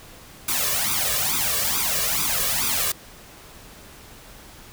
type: noise with flanger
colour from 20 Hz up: white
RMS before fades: -23 dBFS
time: 0.48-2.92 s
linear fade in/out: 5 ms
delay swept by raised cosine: 0.82 to 1.78 ms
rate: 2.3 Hz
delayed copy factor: +1
effects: pink hiss -45 dBFS RMS until 4.72 s